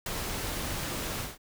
pink noise with ADSR envelope, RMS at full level -32 dBFS, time 0.06-1.38 s, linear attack 3 ms, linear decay 19 ms, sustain -2 dB, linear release 180 ms, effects none

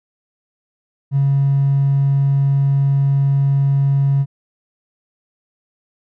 triangle tone with hard clipping, 138.6 Hz, C#3, in tune, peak -12 dBFS, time 1.11-4.26 s, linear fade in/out 50 ms, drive 3 dB, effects none

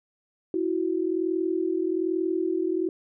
sine tone pair together, 328.8 / 370 Hz, E4 / F#4, -4 / 0 cents, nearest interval major second, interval 204 cents, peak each -26 dBFS, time 0.54-2.89 s, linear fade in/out 2 ms, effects none

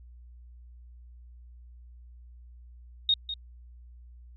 sine tone with echo, 3722 Hz, A#7, 3 cents flat, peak -20 dBFS, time 3.09-3.14 s, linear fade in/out 2 ms, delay 200 ms, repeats 1, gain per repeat -11 dB, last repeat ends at 3.34 s, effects added 60 Hz sine -47 dBFS peak until 4.36 s

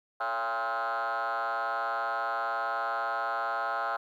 sine tone with frequency modulation, 1046.5 Hz, C6, in tune, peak -26 dBFS, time 0.2-3.97 s, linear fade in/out 10 ms, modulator 121 Hz, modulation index 3.5, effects tanh soft clip ceiling -27 dBFS + 11-bit

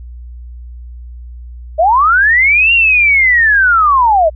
sine linear two-way sweep, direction up then down, 597 to 2794 to 597 Hz, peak -6 dBFS, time 1.78-4.3 s, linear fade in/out 20 ms, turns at 2.73 s, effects added 60 Hz sine -27 dBFS peak until 4.35 s

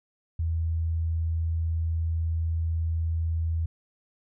sine tone, 81.9 Hz, E2, 11 cents flat, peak -24 dBFS, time 0.39-3.66 s, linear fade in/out 5 ms, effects none

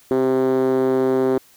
5% pulse tone with band-pass filter, 130.81 Hz, C3, in tune, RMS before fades -18 dBFS, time 0.11-1.38 s, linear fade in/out 2 ms, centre 340 Hz, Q 5.7, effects white hiss -52 dBFS RMS until 1.56 s

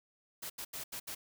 white noise bursts at uneven times, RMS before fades -42 dBFS, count 5, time 0.42-0.5 / 0.58-0.65 / 0.73-0.84 / 0.92-1 / 1.07-1.15 s, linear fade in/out 10 ms, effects none

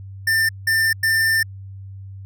square tone bursts at uneven times, 1792 Hz, A6, 31 cents sharp, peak -16 dBFS, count 3, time 0.27-0.49 / 0.67-0.93 / 1.03-1.43 s, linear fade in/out 5 ms, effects added 97 Hz sine -33 dBFS peak until 2.25 s

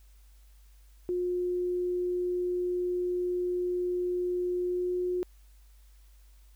sine tone with pitch glide, 357.8 to 359.9 Hz, F4 to F#4, +42 to -48 cents, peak -27 dBFS, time 1.09-5.23 s, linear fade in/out 0 ms, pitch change +10 cents, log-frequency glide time 4.66-4.92 s, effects added 50 Hz sine -53 dBFS peak until 6.55 s + white hiss -67 dBFS RMS until 6.55 s

